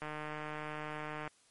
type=click train; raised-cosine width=0.5 ms; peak=-26 dBFS; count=192; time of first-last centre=0.02-1.277 s; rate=152 Hz; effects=white hiss -67 dBFS RMS until 1.5 s + MP3 48 kbps